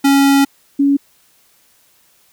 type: tone pair in turn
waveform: square / sine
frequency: 277.2 / 280.4 Hz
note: C#4 / C#4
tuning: 0 / +20 cents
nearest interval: unison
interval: 20 cents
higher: second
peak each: -9 dBFS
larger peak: neither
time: 0.04-0.45 / 0.79-0.97 s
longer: first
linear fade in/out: 10 ms
effects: white hiss -54 dBFS RMS until 2.32 s